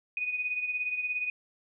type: beating tone pair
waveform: sine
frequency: 2483 / 2500 Hz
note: D#7 / D#7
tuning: -4 / +8 cents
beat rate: 17 Hz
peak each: -30 / -37 dBFS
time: 0.17-1.3 s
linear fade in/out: 2 ms
effects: none